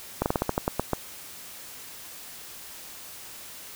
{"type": "slowing click train", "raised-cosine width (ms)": 1, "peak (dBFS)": -9, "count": 10, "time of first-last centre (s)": [0.22, 0.933], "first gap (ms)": 39, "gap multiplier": 1.17, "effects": ["white hiss -43 dBFS RMS until 3.75 s"]}